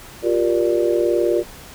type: chord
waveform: sine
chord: G minor seventh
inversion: third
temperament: just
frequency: 352.8 / 392 / 470.4 / 588 Hz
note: F4 / G4 / Bb4 / D5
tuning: +18 / 0 / +16 / +2 cents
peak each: -18 / -24 / -21 / -22 dBFS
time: 0.22-1.44 s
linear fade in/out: 50 ms
effects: pink hiss -40 dBFS RMS until 1.74 s